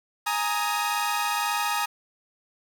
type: chord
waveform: sawtooth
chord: Ab suspended second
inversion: none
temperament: equal with one note detuned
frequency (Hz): 830.6 / 932.3 / 1254.6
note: Ab5 / Bb5 / Eb6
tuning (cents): 0 / 0 / +14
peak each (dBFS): -25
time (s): 0.26-1.86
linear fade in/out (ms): 10
effects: 9-bit